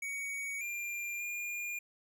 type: tone with pitch steps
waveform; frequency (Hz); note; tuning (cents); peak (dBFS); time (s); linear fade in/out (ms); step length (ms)
square; 2244 / 2390 / 2415; C#7 / D7 / D7; +21 / +30 / +48; -37; 0.02-1.79; 5; 590
effects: 13-bit